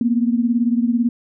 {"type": "beating tone pair", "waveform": "sine", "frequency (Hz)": [232.9, 250.9], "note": ["A#3", "B3"], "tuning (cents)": [-1, 28], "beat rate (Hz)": 18, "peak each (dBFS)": [-16, -20], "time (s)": [0.01, 1.09], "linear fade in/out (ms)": 2, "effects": []}